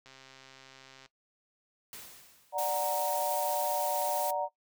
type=click train; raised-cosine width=0.2 ms; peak=-35 dBFS; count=134; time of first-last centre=0.06-1.06 s; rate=133 Hz
type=noise with exponential decay; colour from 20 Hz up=white; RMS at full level=-44 dBFS; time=1.93-2.95 s; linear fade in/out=0 ms; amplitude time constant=220 ms
type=chord; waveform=sine; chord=D augmented; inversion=none; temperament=equal; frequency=587.3 / 740 / 932.3 Hz; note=D5 / F#5 / A#5; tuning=0 / 0 / 0 cents; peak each=-33 dBFS; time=2.52-4.49 s; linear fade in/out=50 ms
type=noise; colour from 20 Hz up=blue; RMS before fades=-37 dBFS; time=2.58-4.31 s; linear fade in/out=5 ms
effects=noise-tail reverb RT60 0.1 s tail -17 dB re dry